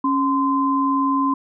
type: tone pair together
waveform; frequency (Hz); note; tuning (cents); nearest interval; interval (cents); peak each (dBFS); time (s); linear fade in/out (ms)
sine; 275.7 / 1033; C#4 / C6; -9 / -22; octave + major seventh; 2287; -19 / -19; 0.04-1.34; 5
effects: none